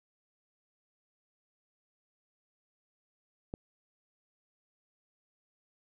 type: click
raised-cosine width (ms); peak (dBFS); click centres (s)
2; -24; 3.539
effects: none